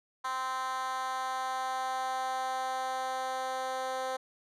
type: tone with high-pass filter sweep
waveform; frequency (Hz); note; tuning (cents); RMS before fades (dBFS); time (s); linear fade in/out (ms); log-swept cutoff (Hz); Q
10% pulse; 260; C4; -11; -34; 0.24-4.17; 10; 1000 to 590; 3.3
effects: low-pass 10000 Hz 12 dB/octave